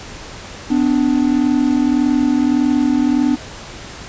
triangle tone pair together, 252 / 293.7 Hz, B3 / D4, +35 / 0 cents, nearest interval minor third, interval 265 cents, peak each -13 dBFS, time 0.7-3.36 s, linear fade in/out 10 ms, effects pink hiss -33 dBFS RMS until 4.08 s + resampled to 16000 Hz

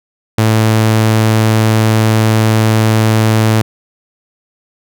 sawtooth tone, 110 Hz, A2, in tune, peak -4 dBFS, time 0.38-3.62 s, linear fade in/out 5 ms, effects none

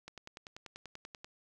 click train, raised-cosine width 0.2 ms, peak -29 dBFS, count 13, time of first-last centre 0.08-1.245 s, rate 10.3 Hz, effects none

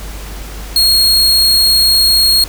40% pulse tone, 4283 Hz, C8, 40 cents sharp, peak -6 dBFS, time 0.76-2.44 s, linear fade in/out 2 ms, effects added 50 Hz sine -25 dBFS peak until 2.48 s + pink hiss -31 dBFS RMS until 2.48 s

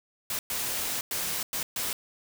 white noise bursts at uneven times, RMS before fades -31 dBFS, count 5, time 0.3-0.39 / 0.5-1.01 / 1.11-1.43 / 1.53-1.63 / 1.76-1.93 s, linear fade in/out 2 ms, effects none

